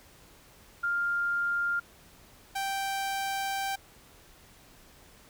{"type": "tone pair in turn", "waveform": ["sine", "sawtooth"], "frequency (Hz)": [1400, 782.6], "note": ["F6", "G5"], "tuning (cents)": [4, -3], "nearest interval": "minor seventh", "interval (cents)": 1007, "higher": "first", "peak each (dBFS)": -26, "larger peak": "neither", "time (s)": [[0.83, 1.8], [2.55, 3.76]], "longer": "second", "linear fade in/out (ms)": 10, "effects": ["pink hiss -56 dBFS RMS until 5.29 s"]}